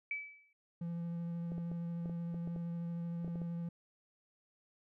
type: tone with exponential decay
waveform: sine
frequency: 2300 Hz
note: D7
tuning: 37 cents flat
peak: -33 dBFS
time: 0.11-0.53 s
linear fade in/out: 2 ms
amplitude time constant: 91 ms
type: tone with vibrato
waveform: triangle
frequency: 170 Hz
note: F3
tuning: 46 cents flat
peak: -35 dBFS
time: 0.81-3.69 s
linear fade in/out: 5 ms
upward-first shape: sine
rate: 13 Hz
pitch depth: 11 cents each way
type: clicks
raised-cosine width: 2 ms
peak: -34 dBFS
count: 12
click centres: 1.519 / 1.581 / 1.716 / 2.058 / 2.096 / 2.344 / 2.475 / 2.562 / 3.246 / 3.279 / 3.357 / 3.417 s
effects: none